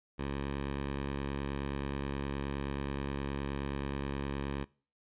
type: tone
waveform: 10% pulse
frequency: 69.5 Hz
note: C#2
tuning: 5 cents sharp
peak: -26 dBFS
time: 0.18-4.65 s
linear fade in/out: 20 ms
effects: noise-tail reverb RT60 0.4 s tail -23 dB re dry + resampled to 8000 Hz